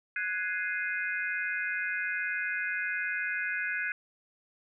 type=chord; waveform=sine; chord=Ab dominant seventh; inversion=third; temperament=equal; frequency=1480 / 1661.2 / 2093 / 2489 Hz; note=Gb6 / Ab6 / C7 / Eb7; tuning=0 / 0 / 0 / 0 cents; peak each=-34 / -34 / -37 / -37 dBFS; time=0.16-3.92 s; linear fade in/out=2 ms; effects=none